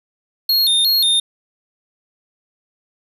square tone with vibrato, 3951 Hz, B7, in tune, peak -13 dBFS, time 0.49-1.2 s, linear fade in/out 5 ms, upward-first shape square, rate 2.8 Hz, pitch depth 140 cents each way, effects none

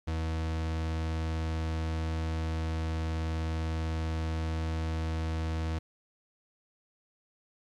40% pulse tone, 80.4 Hz, E2, 43 cents flat, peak -29 dBFS, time 0.07-5.79 s, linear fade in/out 10 ms, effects low-pass 6000 Hz 12 dB/octave + 11-bit

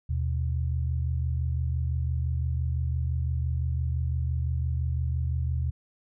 sine tone pair together, 78.1 / 123.98 Hz, D#2 / B2, +7 / +7 cents, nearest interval minor sixth, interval 800 cents, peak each -26 / -30 dBFS, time 0.09-5.71 s, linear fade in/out 10 ms, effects none

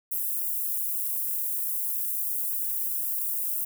white high-pass noise, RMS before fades -29 dBFS, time 0.11-3.65 s, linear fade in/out 10 ms, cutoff 11000 Hz, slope 24 dB/octave, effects none

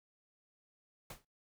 pink noise with exponential decay, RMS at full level -42 dBFS, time 1.1-1.25 s, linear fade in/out 5 ms, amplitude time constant 31 ms, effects noise-tail reverb RT60 0.2 s tail -23 dB re dry

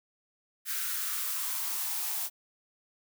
blue noise with high-pass filter sweep, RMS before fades -33 dBFS, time 0.65-2.3 s, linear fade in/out 50 ms, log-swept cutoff 1600 to 710 Hz, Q 3.5, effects none

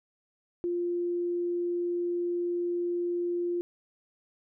sine tone, 349.2 Hz, F4, in tune, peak -27 dBFS, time 0.64-3.61 s, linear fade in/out 0 ms, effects none

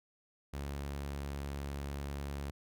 sawtooth tone, 70.4 Hz, C#2, 27 cents sharp, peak -34 dBFS, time 0.53-2.51 s, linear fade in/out 10 ms, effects none

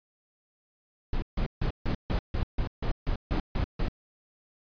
brown noise bursts, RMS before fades -27 dBFS, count 12, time 1.13-3.884 s, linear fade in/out 2 ms, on 92 ms, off 150 ms, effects resampled to 11025 Hz

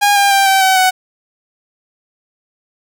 sawtooth tone with pitch steps, 816 / 801.5 / 787.3 / 773.3 / 759.6 / 746.1 Hz, G#5 / G5 / G5 / G5 / F#5 / F#5, -31 / +38 / +7 / -24 / +45 / +14 cents, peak -5 dBFS, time 0.01-0.91 s, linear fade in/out 20 ms, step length 150 ms, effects none

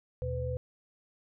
sine tone cluster, 78.3 / 122.3 / 504 Hz, D#2 / B2 / B4, +11 / -16 / +35 cents, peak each -36 / -35 / -35 dBFS, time 0.22-0.57 s, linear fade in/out 0 ms, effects none

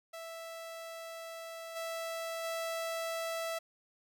sawtooth tone with level steps, 659.3 Hz, E5, in tune, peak -39 / -33 / -31 dBFS, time 0.13-3.59 s, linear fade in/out 10 ms, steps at 1.75 / 2.43 s, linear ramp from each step 20 ms, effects none

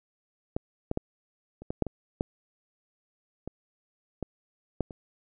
clicks, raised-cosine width 2 ms, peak -15 / -15 / -14 / -30 / -18 / -10 / -20 / -13 / -22 / -18 / -13 / -28 dBFS, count 12, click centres 0.565 / 0.914 / 0.974 / 1.62 / 1.705 / 1.823 / 1.867 / 2.209 / 3.476 / 4.227 / 4.807 / 4.908 s, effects none

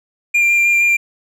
triangle tone with vibrato, 2388 Hz, D7, 28 cents sharp, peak -9 dBFS, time 0.34-0.97 s, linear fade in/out 10 ms, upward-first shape square, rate 6.4 Hz, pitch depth 9 cents each way, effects none

